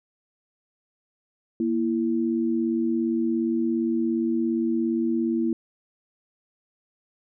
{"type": "tone pair together", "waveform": "sine", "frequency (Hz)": [234.9, 332.2], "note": ["A#3", "E4"], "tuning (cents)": [13, 13], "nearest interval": "tritone", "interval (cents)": 600, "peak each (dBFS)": -24, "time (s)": [1.6, 5.53], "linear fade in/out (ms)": 2, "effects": []}